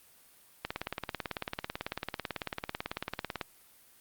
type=click train; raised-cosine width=0.3 ms; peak=-17 dBFS; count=51; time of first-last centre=0.65-3.412 s; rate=18.1 Hz; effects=white hiss -60 dBFS RMS until 4 s + Opus 32 kbps